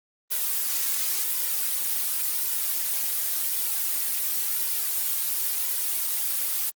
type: noise with flanger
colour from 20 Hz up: blue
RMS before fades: -26 dBFS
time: 0.3-6.71 s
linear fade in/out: 20 ms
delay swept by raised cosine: 2 to 3.7 ms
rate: 0.92 Hz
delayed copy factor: +0.9
effects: Opus 24 kbps